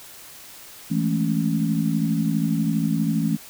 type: chord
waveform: sine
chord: A major seventh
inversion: second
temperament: equal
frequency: 164.81 / 207.7 / 220 / 277.2 Hz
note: E3 / G#3 / A3 / C#4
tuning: 0 / 0 / 0 / 0 cents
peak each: -23 / -28 / -24 / -26 dBFS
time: 0.9-3.37 s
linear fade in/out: 20 ms
effects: white hiss -43 dBFS RMS until 3.49 s